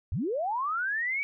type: linear sweep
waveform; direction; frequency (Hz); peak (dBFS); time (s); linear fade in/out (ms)
sine; up; 61.74 to 2300; -27; 0.12-1.23; 0
effects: none